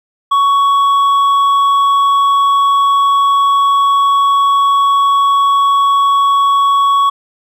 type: tone with hard clipping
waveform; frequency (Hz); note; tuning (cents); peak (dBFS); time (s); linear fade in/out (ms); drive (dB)
sine; 1117; C#6; +13; -9; 0.31-7.1; 10; 4
effects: none